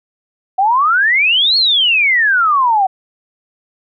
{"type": "exponential two-way sweep", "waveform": "sine", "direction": "up then down", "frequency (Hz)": [740, 4386, 740], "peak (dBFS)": -9, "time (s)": [0.58, 2.87], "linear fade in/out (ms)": 10, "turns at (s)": 1.57, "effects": []}